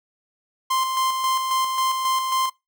45% pulse tone with tremolo, 1046 Hz, C6, 1 cent flat, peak -19 dBFS, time 0.7-2.5 s, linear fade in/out 10 ms, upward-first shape square, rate 3.7 Hz, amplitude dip 40%, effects noise-tail reverb RT60 0.2 s tail -22 dB re dry

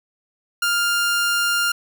sawtooth tone, 1400 Hz, F6, 4 cents sharp, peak -14 dBFS, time 0.62-1.72 s, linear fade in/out 5 ms, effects none

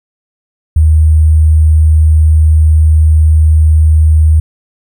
sine tone with sample-and-hold, 78 Hz, D#2, 5 cents sharp, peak -3 dBFS, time 0.76-4.4 s, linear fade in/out 5 ms, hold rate 8820 Hz, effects none

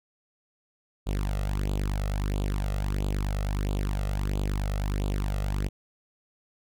sawtooth tone with flanger, 49.62 Hz, G1, 22 cents sharp, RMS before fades -28 dBFS, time 1.06-5.69 s, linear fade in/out 20 ms, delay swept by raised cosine 0.26 to 1.56 ms, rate 1.5 Hz, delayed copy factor +0.75, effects none

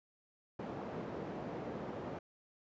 white band-pass noise, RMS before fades -43 dBFS, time 0.59-2.19 s, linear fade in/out 5 ms, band 120 to 550 Hz, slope 12 dB/octave, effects resampled to 16000 Hz

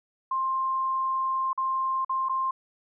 sine tone with dropouts, 1055 Hz, C6, 14 cents sharp, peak -24 dBFS, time 0.31-2.51 s, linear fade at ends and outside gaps 5 ms, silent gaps 1.531-1.576 / 2.048-2.094 / 2.287-2.294 s, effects none

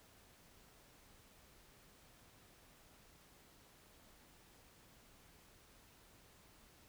silence, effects pink hiss -65 dBFS RMS until 6.88 s

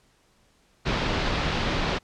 pink low-pass noise, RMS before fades -26 dBFS, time 0.85-1.99 s, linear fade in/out 20 ms, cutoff 4500 Hz, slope 24 dB/octave, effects pink hiss -63 dBFS RMS until 2.03 s + low-pass 9000 Hz 12 dB/octave

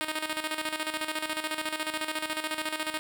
5% pulse tone with tremolo, 311.1 Hz, D#4, in tune, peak -17 dBFS, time 0.01-2.99 s, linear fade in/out 0 ms, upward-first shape square, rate 14 Hz, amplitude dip 65%, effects none

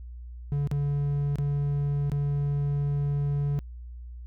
triangle tone with dropouts, 143.2 Hz, D3, 43 cents flat, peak -22 dBFS, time 0.52-3.59 s, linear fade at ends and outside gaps 0 ms, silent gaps 0.673-0.714 / 1.357-1.385 / 2.098-2.118 s, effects added 60 Hz sine -38 dBFS peak until 4.26 s

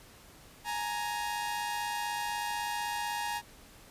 sawtooth tone pair together, 836.3 / 932.3 Hz, G#5 / A#5, +12 / 0 cents, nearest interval major second, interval 188 cents, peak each -32 / -31 dBFS, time 0.64-3.42 s, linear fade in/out 50 ms, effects pink hiss -55 dBFS RMS until 3.9 s + resampled to 32000 Hz

